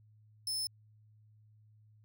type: tone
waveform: sawtooth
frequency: 5250 Hz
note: E8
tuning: 8 cents flat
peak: -31 dBFS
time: 0.47-0.67 s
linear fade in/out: 2 ms
effects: added 107 Hz sine -60 dBFS peak until 2.04 s